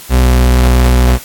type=tone with pitch glide; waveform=40% pulse; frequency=63 to 62.1 Hz; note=B1 to B1; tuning=+35 to +10 cents; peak=-5 dBFS; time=0.09-1.19 s; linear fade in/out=50 ms; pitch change=-25 cents; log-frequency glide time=0.2-0.32 s; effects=white hiss -32 dBFS RMS until 1.24 s + AAC 64 kbps